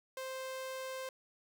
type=tone; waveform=sawtooth; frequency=523.3 Hz; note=C5; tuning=in tune; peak=-36 dBFS; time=0.17-1.09 s; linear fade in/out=2 ms; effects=none